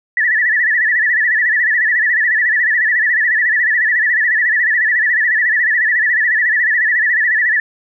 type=tone with vibrato; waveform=sine; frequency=1839 Hz; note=A#6; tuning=24 cents flat; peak=-11 dBFS; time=0.17-7.6 s; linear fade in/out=2 ms; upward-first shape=sine; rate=14 Hz; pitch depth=130 cents each way; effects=none